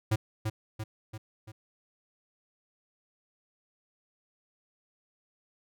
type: tone with echo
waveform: square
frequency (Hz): 108.8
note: A2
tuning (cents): -19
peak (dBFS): -24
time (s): 0.11-0.16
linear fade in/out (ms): 10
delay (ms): 340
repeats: 4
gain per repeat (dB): -5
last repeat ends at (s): 1.52
effects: none